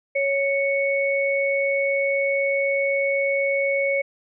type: tone pair together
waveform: sine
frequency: 554.4 / 2218 Hz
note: C#5 / C#7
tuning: 0 / 0 cents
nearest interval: 2 octaves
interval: 2400 cents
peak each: -21 / -23 dBFS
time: 0.15-4.02 s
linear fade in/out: 10 ms
effects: none